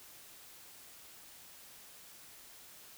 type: silence
effects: white hiss -55 dBFS RMS until 2.97 s